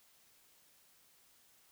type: silence
effects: white hiss -67 dBFS RMS until 1.71 s